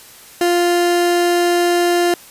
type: tone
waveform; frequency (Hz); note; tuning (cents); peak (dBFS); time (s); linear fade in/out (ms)
30% pulse; 349.2; F4; 0; -10; 0.41-2.14; 2
effects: white hiss -41 dBFS RMS until 2.3 s + resampled to 32000 Hz